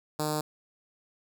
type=tone with notch filter; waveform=5% pulse; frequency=152.3 Hz; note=D#3; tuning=37 cents flat; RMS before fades=-30 dBFS; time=0.19-0.41 s; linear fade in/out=5 ms; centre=2000 Hz; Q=0.51; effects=none